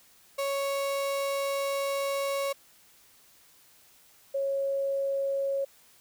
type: tone pair in turn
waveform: 35% pulse / sine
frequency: 554.4 / 549.9 Hz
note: C#5 / C#5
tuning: 0 / -14 cents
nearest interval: unison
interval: 14 cents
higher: first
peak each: -26 dBFS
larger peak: neither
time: 0.38-2.53 / 4.34-5.65 s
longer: first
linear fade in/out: 10 ms
effects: white hiss -59 dBFS RMS until 6 s